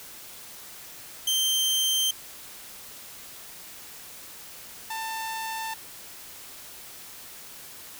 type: tone pair in turn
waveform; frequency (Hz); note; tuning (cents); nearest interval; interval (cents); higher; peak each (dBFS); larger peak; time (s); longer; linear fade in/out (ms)
sawtooth; 3136 / 892; G7 / A5; 0 / +23; octave + minor seventh; 2177; first; -19 / -27; first; 1.27-2.11 / 4.9-5.74; neither; 5
effects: white hiss -44 dBFS RMS until 7.99 s